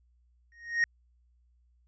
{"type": "tone with exponential growth", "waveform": "triangle", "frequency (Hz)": 1864.7, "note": "A#6", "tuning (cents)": 0, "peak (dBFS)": -18, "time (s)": [0.52, 0.84], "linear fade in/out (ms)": 1, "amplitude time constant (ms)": 69, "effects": ["added 60 Hz sine -63 dBFS peak until 1.87 s", "resampled to 16000 Hz"]}